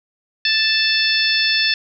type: harmonic tone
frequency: 880 Hz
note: A5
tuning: in tune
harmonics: 2 / 3 / 4 / 5 / 6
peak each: -21 / -21 / -21 / -21 / -21 dBFS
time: 0.45-1.74 s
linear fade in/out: 2 ms
effects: none